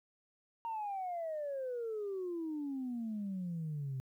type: exponential sweep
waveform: sine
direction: down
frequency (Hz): 932.3 to 128.8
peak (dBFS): -35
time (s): 0.65-4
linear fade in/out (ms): 0
effects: tanh soft clip ceiling -33 dBFS + 12-bit